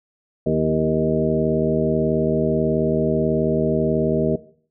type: harmonic tone with a mistuned harmonic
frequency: 78.4 Hz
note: D#2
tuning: 14 cents sharp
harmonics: 1 / 2 / 3 / 4 / 5 / 6 / 8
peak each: -33 / -23 / -23 / -29 / -23 / -24 / -25 dBFS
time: 0.46-4.36 s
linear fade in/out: 5 ms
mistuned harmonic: 4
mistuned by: +33 cents
effects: noise-tail reverb RT60 0.5 s tail -17 dB re dry